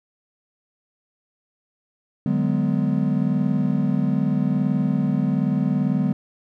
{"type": "chord", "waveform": "triangle", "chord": "G# half-diminished seventh", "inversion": "second", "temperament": "just", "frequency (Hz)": [149.51, 186.89, 207.7, 249.2], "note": ["D3", "F#3", "G#3", "B3"], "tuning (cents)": [31, 18, 0, 16], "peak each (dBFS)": -22, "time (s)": [2.26, 6.13], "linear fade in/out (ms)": 2, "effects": []}